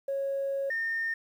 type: tone pair in turn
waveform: sine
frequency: 550 / 1821.3 Hz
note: C#5 / A#6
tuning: -14 / -41 cents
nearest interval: octave + major sixth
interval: 2073 cents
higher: second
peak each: -27 dBFS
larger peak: neither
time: 0.08-0.7 / 0.7-1.14 s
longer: first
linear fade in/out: 5 ms
effects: tanh soft clip ceiling -24 dBFS + 10-bit